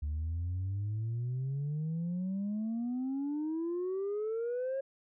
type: exponential sweep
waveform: sine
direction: up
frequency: 72.7 to 547 Hz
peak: -30 dBFS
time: 0.02-4.81 s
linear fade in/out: 10 ms
effects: tanh soft clip ceiling -30 dBFS